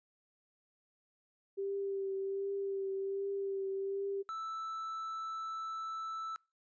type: tone with vibrato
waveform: sine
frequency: 392 Hz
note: G4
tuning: in tune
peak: -34 dBFS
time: 1.57-4.23 s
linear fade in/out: 20 ms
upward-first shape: triangle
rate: 1.3 Hz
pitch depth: 24 cents each way
type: tone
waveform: triangle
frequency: 1318.5 Hz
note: E6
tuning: in tune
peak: -36 dBFS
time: 4.29-6.36 s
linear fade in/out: 0 ms
effects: noise-tail reverb RT60 0.3 s tail -26 dB re dry + resampled to 16000 Hz